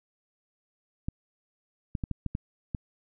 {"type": "clicks", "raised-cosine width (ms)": 5, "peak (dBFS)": -18, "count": 7, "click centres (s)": [1.085, 1.952, 2.038, 2.113, 2.263, 2.351, 2.748], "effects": []}